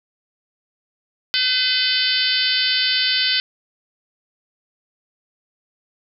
harmonic tone, 508 Hz, B4, 49 cents sharp, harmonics 3 / 4 / 5 / 6 / 7 / 8 / 9 / 10, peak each -26 / -27 / -28 / -22 / -24 / -26 / -22 / -28 dBFS, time 1.34-3.4 s, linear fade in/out 0 ms, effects none

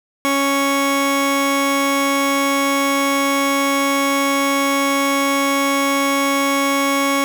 25% pulse tone pair together, 277.2 / 1108.7 Hz, C#4 / C#6, 0 / 0 cents, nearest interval 2 octaves, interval 2400 cents, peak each -14 / -15 dBFS, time 0.25-7.24 s, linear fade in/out 0 ms, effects none

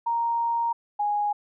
sine tone pair in turn, 932.3 / 827.6 Hz, A#5 / G#5, 0 / -6 cents, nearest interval major second, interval 206 cents, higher first, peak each -22 / -22 dBFS, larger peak neither, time 0.06-0.73 / 0.99-1.33 s, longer first, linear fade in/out 10 ms, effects none

